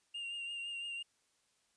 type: tone with vibrato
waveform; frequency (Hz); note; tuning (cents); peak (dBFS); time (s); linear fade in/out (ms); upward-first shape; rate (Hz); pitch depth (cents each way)
triangle; 2794; F7; 0; -38; 0.14-1.03; 10; triangle; 5.9; 32
effects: white hiss -75 dBFS RMS until 1.76 s + resampled to 22050 Hz